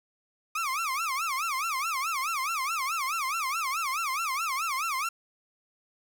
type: tone with vibrato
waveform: 30% pulse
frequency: 1189 Hz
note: D6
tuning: 21 cents sharp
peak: -25 dBFS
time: 0.55-5.09 s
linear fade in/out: 5 ms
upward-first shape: sine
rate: 4.7 Hz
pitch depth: 240 cents each way
effects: 9-bit